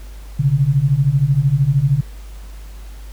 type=beating tone pair; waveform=sine; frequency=130.81 / 143.81 Hz; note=C3 / D3; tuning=0 / -36 cents; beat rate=13 Hz; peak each=-16 / -14 dBFS; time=0.39-2.01 s; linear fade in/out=10 ms; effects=added 50 Hz sine -31 dBFS peak until 3.12 s + pink hiss -46 dBFS RMS until 3.12 s